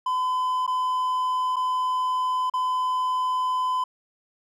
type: tone with dropouts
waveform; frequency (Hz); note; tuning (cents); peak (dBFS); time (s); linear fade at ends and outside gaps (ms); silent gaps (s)
triangle; 1014; B5; +45; -20; 0.06-3.84; 5; 0.666-0.676 / 1.56-1.565 / 2.499-2.537
effects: none